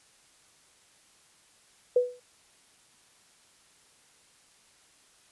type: tone with exponential decay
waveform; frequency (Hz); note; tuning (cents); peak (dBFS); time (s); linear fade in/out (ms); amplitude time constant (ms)
sine; 493.9; B4; 0; -16; 1.96-2.2; 5; 52
effects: white hiss -61 dBFS RMS until 5.31 s + resampled to 24000 Hz